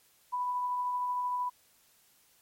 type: tone with tremolo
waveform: sine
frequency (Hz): 990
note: B5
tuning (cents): +4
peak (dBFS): -28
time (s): 0.32-1.5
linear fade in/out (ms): 20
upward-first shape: triangle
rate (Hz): 13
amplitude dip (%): 25
effects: white hiss -65 dBFS RMS until 2.41 s + MP3 64 kbps